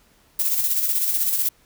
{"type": "noise with tremolo", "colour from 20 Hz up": "violet", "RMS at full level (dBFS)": -20, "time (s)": [0.39, 1.49], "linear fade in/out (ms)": 5, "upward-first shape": "square", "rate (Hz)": 16, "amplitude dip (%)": 40, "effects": ["pink hiss -58 dBFS RMS until 1.65 s"]}